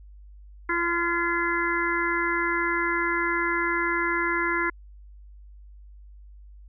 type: harmonic tone with a mistuned harmonic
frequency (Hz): 341.5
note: F4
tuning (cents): -39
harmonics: 1 / 3 / 4 / 5 / 6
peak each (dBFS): -29 / -29 / -29 / -29 / -29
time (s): 0.69-4.7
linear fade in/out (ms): 5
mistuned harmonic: 4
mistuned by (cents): +30
effects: added 50 Hz sine -44 dBFS peak until 6.68 s